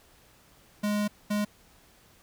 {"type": "tone bursts at uneven times", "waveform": "square", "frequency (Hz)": 207.7, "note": "G#3", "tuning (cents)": 0, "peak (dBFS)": -26, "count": 2, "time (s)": [[0.83, 1.08], [1.3, 1.45]], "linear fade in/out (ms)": 10, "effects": ["pink hiss -59 dBFS RMS until 2.22 s"]}